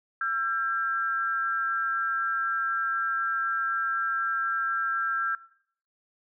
sine tone pair together, 1348 / 1600.6 Hz, E6 / G6, +38 / +36 cents, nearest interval minor third, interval 298 cents, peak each -28 / -29 dBFS, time 0.21-5.35 s, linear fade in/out 2 ms, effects noise-tail reverb RT60 0.6 s tail -17 dB re dry

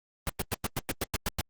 pink noise bursts, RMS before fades -29 dBFS, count 10, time 0.27-1.41 s, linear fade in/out 0 ms, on 24 ms, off 100 ms, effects Opus 32 kbps

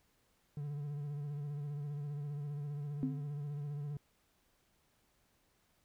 triangle tone with vibrato, 145.3 Hz, D3, 18 cents flat, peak -36 dBFS, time 0.57-3.97 s, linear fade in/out 2 ms, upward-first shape sine, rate 15 Hz, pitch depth 44 cents each way
sine tone with exponential decay, 261.8 Hz, C4, 1 cent sharp, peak -29 dBFS, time 3.03-3.31 s, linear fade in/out 0 ms, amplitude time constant 60 ms
effects pink hiss -74 dBFS RMS until 5.84 s

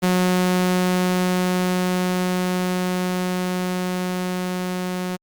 sawtooth tone with level ramp, 182 Hz, F#3, 28 cents flat, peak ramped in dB -12 to -20 dBFS, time 0.02-5.17 s, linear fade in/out 20 ms, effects Opus 48 kbps

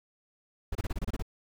brown noise bursts, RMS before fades -31 dBFS, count 9, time 0.72-1.224 s, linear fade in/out 5 ms, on 32 ms, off 27 ms, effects none

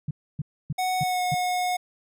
sine tone bursts, 146.83 Hz, D3, in tune, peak -24 dBFS, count 5, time 0.08-1.345 s, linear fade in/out 5 ms, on 29 ms, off 280 ms
square tone with pitch glide, 740 to 725.6 Hz, F#5 to F#5, 0 to -34 cents, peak -24 dBFS, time 0.78-1.77 s, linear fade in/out 10 ms, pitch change -34 cents, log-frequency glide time 0.98-1.22 s
effects none

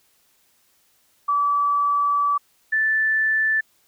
sine tone pair in turn, 1152 / 1757.8 Hz, D6 / A6, -34 / -2 cents, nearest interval perfect fifth, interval 732 cents, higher second, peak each -17 dBFS, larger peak neither, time 1.28-2.38 / 2.72-3.61 s, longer first, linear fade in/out 10 ms, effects white hiss -62 dBFS RMS until 3.87 s

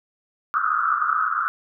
white band-pass noise, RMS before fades -22 dBFS, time 0.54-1.48 s, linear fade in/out 0 ms, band 1200 to 1400 Hz, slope 96 dB/octave, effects none

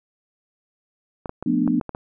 clicks, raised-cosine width 1 ms, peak -16 dBFS, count 7, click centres 1.258 / 1.294 / 1.426 / 1.677 / 1.812 / 1.893 / 1.949 s
sine chord, B half-diminished seventh, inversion second, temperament just, 177.8 / 222.2 / 246.9 / 296.3 Hz, F3 / A3 / B3 / D4, +31 / +17 / 0 / +15 cents, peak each -26 / -25 / -21 / -22 dBFS, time 1.46-1.8 s, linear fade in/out 5 ms
effects none

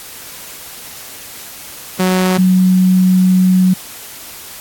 sawtooth / sine tone pair in turn, 185 / 185 Hz, F#3 / F#3, 0 / 0 cents, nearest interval unison, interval 0 cents, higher neither, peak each -7 / -7 dBFS, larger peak neither, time 1.99-2.38 / 2.38-3.74 s, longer second, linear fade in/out 10 ms, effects white hiss -32 dBFS RMS until 4.6 s + AAC 64 kbps

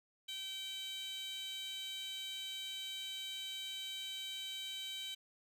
15% pulse tone with high-pass filter, 771 Hz, G5, 29 cents flat, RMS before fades -44 dBFS, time 0.28-5.15 s, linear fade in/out 10 ms, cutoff 3400 Hz, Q 5.2, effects none

